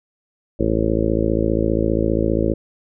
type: harmonic tone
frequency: 55 Hz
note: A1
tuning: in tune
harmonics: 1 / 2 / 3 / 4 / 5 / 6 / 7 / 8 / 9 / 10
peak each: -24 / -25 / -28 / -24 / -28 / -22 / -26 / -26 / -27 / -26 dBFS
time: 0.59-2.54 s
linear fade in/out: 10 ms
effects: none